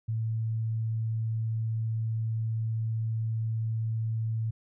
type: tone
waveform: sine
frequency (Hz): 111.9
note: A2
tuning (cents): +30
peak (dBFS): -27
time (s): 0.08-4.51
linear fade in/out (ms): 10
effects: none